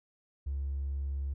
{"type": "tone with hard clipping", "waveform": "sine", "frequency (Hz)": 69.3, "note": "C#2", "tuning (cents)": 0, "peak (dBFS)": -32, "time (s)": [0.46, 1.34], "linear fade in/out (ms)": 10, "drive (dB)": 1, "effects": []}